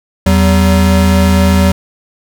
square tone pair together, 82.04 / 190 Hz, E2 / F#3, -8 / +46 cents, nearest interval octave + minor third, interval 1454 cents, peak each -10 dBFS, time 0.26-1.72 s, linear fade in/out 5 ms, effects none

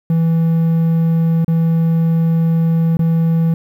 triangle tone with dropouts, 164.5 Hz, E3, 3 cents flat, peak -9 dBFS, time 0.1-3.54 s, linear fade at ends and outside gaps 2 ms, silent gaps 1.446-1.48 / 2.97-2.992 s, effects 8-bit

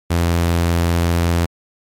sawtooth tone, 85.2 Hz, F2, 42 cents flat, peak -10 dBFS, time 0.1-1.46 s, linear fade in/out 10 ms, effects MP3 64 kbps

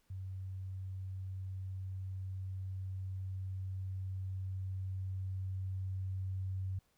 sine tone with level ramp, 94.6 Hz, F#2, 39 cents sharp, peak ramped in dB -40 to -35 dBFS, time 0.1-6.79 s, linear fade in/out 5 ms, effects pink hiss -75 dBFS RMS until 6.97 s

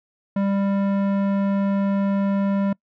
square tone with low-pass filter, 197.9 Hz, G3, 17 cents sharp, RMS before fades -21 dBFS, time 0.36-2.73 s, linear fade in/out 5 ms, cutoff 1300 Hz, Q 0.62, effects noise-tail reverb RT60 0.1 s tail -25 dB re dry

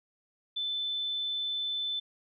sine tone, 3520 Hz, A7, in tune, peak -30 dBFS, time 0.56-2 s, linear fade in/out 10 ms, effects none

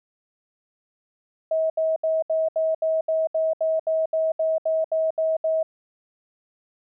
sine tone bursts, 640 Hz, D#5, 49 cents sharp, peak -19 dBFS, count 16, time 1.51-5.63 s, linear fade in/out 5 ms, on 190 ms, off 72 ms, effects none

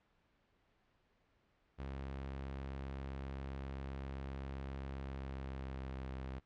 sawtooth tone with pitch glide, 67.6 to 65.75 Hz, C#2 to C2, -43 to +9 cents, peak -38 dBFS, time 1.78-6.4 s, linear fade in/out 20 ms, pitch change -48 cents, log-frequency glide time 4.96-6.09 s, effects pink hiss -75 dBFS RMS until 6.45 s + low-pass 3000 Hz 12 dB/octave

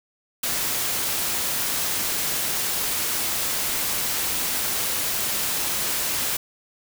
white noise, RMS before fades -25 dBFS, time 0.43-6.37 s, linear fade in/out 5 ms, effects none

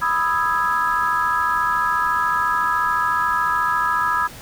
sine chord, E major seventh, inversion second, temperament equal, 987.8 / 1244.5 / 1318.5 / 1661.2 Hz, B5 / D#6 / E6 / G#6, 0 / 0 / 0 / 0 cents, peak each -22 / -22 / -24 / -23 dBFS, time 0.01-4.28 s, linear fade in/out 20 ms, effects pink hiss -39 dBFS RMS until 4.41 s

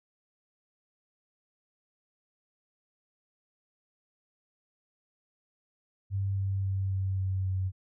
sine tone with pitch steps, 98 / 97.21 / 96.43 / 95.65 / 94.88 / 94.12 Hz, G2 / G2 / G2 / G2 / F#2 / F#2, 0 / -14 / -28 / -42 / +44 / +30 cents, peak -27 dBFS, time 6.1-7.72 s, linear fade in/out 50 ms, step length 270 ms, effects none

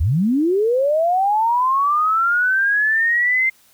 sine linear sweep, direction up, 65.41 to 2097 Hz, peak -14 dBFS, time 0-3.5 s, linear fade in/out 10 ms, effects white hiss -54 dBFS RMS until 3.73 s

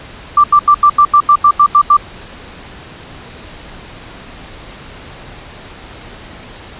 sine tone bursts, 1174.7 Hz, D6, in tune, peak -3 dBFS, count 11, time 0.37-1.969 s, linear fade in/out 5 ms, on 69 ms, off 84 ms, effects pink hiss -33 dBFS RMS until 6.79 s + resampled to 8000 Hz

